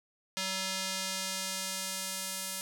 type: tone with band-pass filter sweep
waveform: square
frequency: 190 Hz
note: F#3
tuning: 46 cents sharp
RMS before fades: -36 dBFS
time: 0.37-2.61 s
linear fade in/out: 0 ms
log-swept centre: 5000 to 10000 Hz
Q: 0.86
effects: none